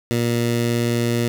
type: tone with notch filter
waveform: 15% pulse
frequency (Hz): 118.4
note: A#2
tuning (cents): +27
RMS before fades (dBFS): -20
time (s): 0.11-1.28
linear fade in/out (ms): 0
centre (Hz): 1100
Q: 1.7
effects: none